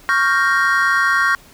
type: chord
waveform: triangle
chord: G half-diminished seventh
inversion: second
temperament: equal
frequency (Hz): 1108.7 / 1396.9 / 1568 / 1864.7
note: Db6 / F6 / G6 / Bb6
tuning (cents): 0 / 0 / 0 / 0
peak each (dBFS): -17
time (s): 0.09-1.35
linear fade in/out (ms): 0
effects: pink hiss -46 dBFS RMS until 1.53 s